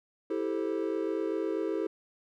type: chord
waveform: triangle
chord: A minor seventh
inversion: second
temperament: equal with one note detuned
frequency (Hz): 327.4 / 392 / 440 / 523.3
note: E4 / G4 / A4 / C5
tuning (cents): -12 / 0 / 0 / 0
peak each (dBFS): -31 / -32 / -32 / -37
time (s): 0.3-1.87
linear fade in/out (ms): 5
effects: none